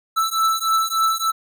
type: beating tone pair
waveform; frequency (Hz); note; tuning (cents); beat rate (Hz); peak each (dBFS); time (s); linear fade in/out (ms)
square; 1318.5 / 1321.9; E6 / E6; 0 / +4; 3.4; -21; 0.16-1.32; 20
effects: none